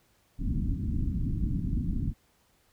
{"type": "low-pass noise", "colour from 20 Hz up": "pink", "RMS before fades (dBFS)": -29, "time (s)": [0.38, 2.14], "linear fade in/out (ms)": 50, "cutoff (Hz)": 280, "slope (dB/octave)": 48, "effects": ["pink hiss -67 dBFS RMS until 2.72 s"]}